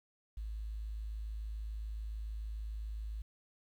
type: tone with quantisation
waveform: sine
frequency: 53.5 Hz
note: A1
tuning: 48 cents flat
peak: -38 dBFS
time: 0.37-3.22 s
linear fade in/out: 5 ms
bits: 11
effects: none